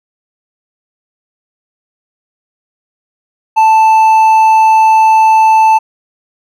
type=tone with hard clipping; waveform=triangle; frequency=880 Hz; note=A5; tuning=in tune; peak=-5 dBFS; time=3.56-5.79 s; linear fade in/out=20 ms; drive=7 dB; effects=none